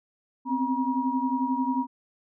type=tone cluster; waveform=sine; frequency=254.6 / 265.8 / 956 Hz; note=C4 / C4 / A#5; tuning=-47 / +27 / +43 cents; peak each=-28 dBFS; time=0.45-1.87 s; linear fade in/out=50 ms; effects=none